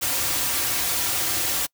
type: noise with comb filter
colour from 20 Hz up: white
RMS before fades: -24 dBFS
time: 0.01-1.67 s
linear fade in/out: 20 ms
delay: 4.7 ms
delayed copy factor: -0.6
effects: noise-tail reverb RT60 0.1 s tail -26 dB re dry